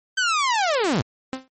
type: linear sweep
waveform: sawtooth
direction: down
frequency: 1568 to 92.5 Hz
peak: -15 dBFS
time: 0.17-1.02 s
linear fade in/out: 10 ms
type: tone with exponential decay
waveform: sawtooth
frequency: 261.8 Hz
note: C4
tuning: 1 cent sharp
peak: -19 dBFS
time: 1.33-1.48 s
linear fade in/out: 0 ms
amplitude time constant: 32 ms
effects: MP3 32 kbps